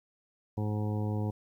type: harmonic tone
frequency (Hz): 105.6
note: G#2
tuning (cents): +29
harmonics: 1 / 2 / 3 / 4 / 5 / 7 / 8 / 9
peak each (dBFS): -30 / -36 / -40 / -42 / -44 / -47 / -48 / -49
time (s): 0.57-1.31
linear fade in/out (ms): 10
effects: 11-bit